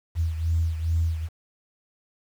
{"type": "beating tone pair", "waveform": "sine", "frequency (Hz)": [81.7, 84.1], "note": ["E2", "E2"], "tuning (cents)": [-15, 35], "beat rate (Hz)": 2.4, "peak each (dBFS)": [-22, -28], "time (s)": [0.15, 1.29], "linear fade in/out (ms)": 50, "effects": ["tanh soft clip ceiling -14 dBFS", "8-bit"]}